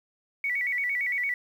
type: tone with vibrato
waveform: sine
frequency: 2093 Hz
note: C7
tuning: in tune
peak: -25 dBFS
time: 0.44-1.34 s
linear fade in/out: 2 ms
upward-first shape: square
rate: 8.8 Hz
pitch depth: 110 cents each way
effects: 9-bit